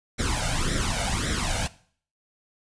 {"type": "noise with flanger", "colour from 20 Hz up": "pink", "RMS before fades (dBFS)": -26, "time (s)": [0.18, 1.68], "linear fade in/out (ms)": 20, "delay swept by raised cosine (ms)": [0.53, 1.39], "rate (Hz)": 1.8, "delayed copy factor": 0.8, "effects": ["noise-tail reverb RT60 0.5 s tail -18 dB re dry", "resampled to 22050 Hz"]}